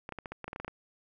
clicks, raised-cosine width 0.5 ms, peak -24 dBFS, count 12, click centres 0.091 / 0.123 / 0.187 / 0.258 / 0.32 / 0.443 / 0.48 / 0.531 / 0.561 / 0.6 / 0.647 / 0.68 s, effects none

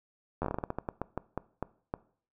slowing click train, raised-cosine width 1 ms, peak -18 dBFS, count 17, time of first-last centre 0.42-1.939 s, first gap 11 ms, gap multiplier 1.25, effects noise-tail reverb RT60 0.5 s tail -20 dB re dry

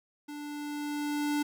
square tone with level ramp, 293.7 Hz, D4, in tune, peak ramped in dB -40 to -27 dBFS, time 0.28-1.43 s, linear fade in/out 10 ms, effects none

